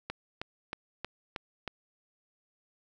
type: click train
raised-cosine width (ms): 0.3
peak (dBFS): -19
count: 6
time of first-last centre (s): 0.1-1.677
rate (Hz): 3.17
effects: none